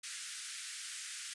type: band-pass noise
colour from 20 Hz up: white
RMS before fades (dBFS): -45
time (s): 0.03-1.34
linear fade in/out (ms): 10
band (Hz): 1400 to 10000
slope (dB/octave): 48
effects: resampled to 24000 Hz